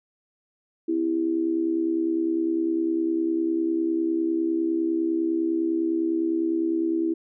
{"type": "tone with amplitude modulation", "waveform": "sine", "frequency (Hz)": 329.6, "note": "E4", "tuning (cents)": 0, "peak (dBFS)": -18, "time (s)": [0.88, 7.14], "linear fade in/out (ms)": 10, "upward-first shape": "sine", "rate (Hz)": 69.9, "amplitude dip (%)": 70, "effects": []}